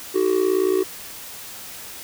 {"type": "tone with amplitude modulation", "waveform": "triangle", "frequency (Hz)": 376.4, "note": "F#4", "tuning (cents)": 30, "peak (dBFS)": -11, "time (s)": [0.14, 0.84], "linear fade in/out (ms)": 20, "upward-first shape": "sine", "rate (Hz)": 58.8, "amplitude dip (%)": 85, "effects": ["white hiss -37 dBFS RMS until 2.03 s"]}